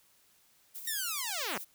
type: noise with tremolo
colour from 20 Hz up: violet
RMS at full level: -42 dBFS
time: 0.74-1.65 s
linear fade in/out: 20 ms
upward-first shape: square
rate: 9.3 Hz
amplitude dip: 35%
type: linear sweep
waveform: 5% pulse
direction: down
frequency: 1877 to 164.81 Hz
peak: -22 dBFS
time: 0.87-1.58 s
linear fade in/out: 5 ms
effects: white hiss -66 dBFS RMS until 1.74 s